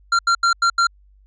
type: tone bursts at uneven times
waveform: square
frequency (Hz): 1377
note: F6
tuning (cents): -25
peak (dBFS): -14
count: 5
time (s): 0.12-0.19 / 0.27-0.35 / 0.43-0.53 / 0.62-0.7 / 0.78-0.87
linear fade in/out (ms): 5
effects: added 49 Hz sine -49 dBFS peak until 1.26 s + resampled to 16000 Hz